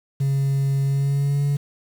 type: tone with pitch glide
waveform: sine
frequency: 137.5 to 142.51 Hz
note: C#3 to C#3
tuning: -14 to +48 cents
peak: -15 dBFS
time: 0.2-1.57 s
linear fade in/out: 10 ms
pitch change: +62 cents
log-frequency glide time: 0.85-1.43 s
effects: tanh soft clip ceiling -17 dBFS + 7-bit